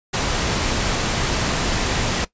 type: noise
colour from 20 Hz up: pink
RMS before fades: -21 dBFS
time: 0.13-2.25 s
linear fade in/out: 10 ms
effects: noise-tail reverb RT60 0.1 s tail -18 dB re dry + resampled to 16000 Hz